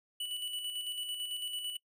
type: tone with tremolo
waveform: square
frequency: 2960 Hz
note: F#7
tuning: in tune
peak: -35 dBFS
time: 0.2-1.77 s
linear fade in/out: 5 ms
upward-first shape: square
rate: 9 Hz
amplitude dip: 40%
effects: noise-tail reverb RT60 0.1 s tail -23 dB re dry